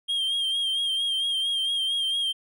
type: tone with vibrato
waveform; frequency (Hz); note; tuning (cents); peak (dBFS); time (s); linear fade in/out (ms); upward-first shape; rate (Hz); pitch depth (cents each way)
triangle; 3208; G7; +39; -22; 0.08-2.33; 20; sine; 4.4; 43
effects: none